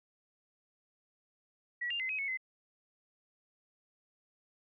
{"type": "tone with pitch steps", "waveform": "sine", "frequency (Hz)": [1931, 2799, 2054, 2537, 2203, 2049], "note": ["B6", "F7", "C7", "D#7", "C#7", "C7"], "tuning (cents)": [-39, 3, -33, 33, -11, -37], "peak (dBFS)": -33, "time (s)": [1.81, 2.374], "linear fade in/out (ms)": 10, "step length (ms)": 94, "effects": []}